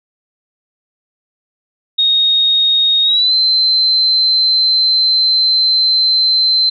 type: tone with pitch glide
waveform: sine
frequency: 3729 to 4090 Hz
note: A#7 to C8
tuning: 0 to -40 cents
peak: -9 dBFS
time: 1.98-6.7 s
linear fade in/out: 10 ms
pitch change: +160 cents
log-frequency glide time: 3.03-3.33 s
effects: none